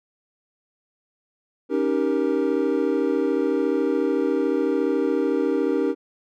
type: chord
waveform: triangle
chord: Eb dominant seventh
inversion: third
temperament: equal with one note detuned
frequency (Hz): 277.2 / 311.1 / 392 / 469.4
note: Db4 / Eb4 / G4 / Bb4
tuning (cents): 0 / 0 / 0 / +12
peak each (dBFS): -23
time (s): 1.69-5.95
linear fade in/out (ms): 50
effects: none